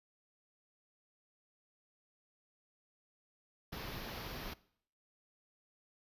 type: band-stop noise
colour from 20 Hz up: pink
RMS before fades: -44 dBFS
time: 3.72-4.54 s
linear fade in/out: 10 ms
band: 5600 to 12000 Hz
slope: 48 dB/octave
effects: noise-tail reverb RT60 0.6 s tail -20 dB re dry + resampled to 32000 Hz